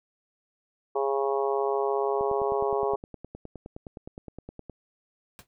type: harmonic tone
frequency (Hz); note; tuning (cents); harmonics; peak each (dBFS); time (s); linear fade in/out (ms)
137.4; C#3; -15; 3 / 4 / 5 / 6 / 7 / 8; -26 / -33 / -32 / -33 / -35 / -35; 0.95-2.96; 10
type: click train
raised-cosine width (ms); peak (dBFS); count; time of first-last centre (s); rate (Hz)
2; -26; 25; 2.21-4.697; 9.65
type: noise with exponential decay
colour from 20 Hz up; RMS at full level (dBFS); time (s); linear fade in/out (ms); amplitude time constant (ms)
pink; -41; 5.39-5.47; 0; 16
effects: none